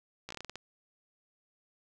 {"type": "slowing click train", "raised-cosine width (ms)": 0.2, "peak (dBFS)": -24, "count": 9, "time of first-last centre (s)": [0.29, 0.556], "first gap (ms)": 15, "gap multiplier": 1.22, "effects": []}